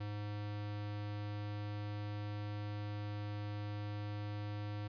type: tone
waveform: square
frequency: 103.83 Hz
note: G#2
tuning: in tune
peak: -40 dBFS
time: 0-4.88 s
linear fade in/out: 10 ms
effects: resampled to 11025 Hz